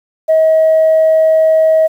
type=tone; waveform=sine; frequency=637 Hz; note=D#5; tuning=41 cents sharp; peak=-5 dBFS; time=0.28-1.88 s; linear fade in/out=20 ms; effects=tanh soft clip ceiling -3 dBFS + 7-bit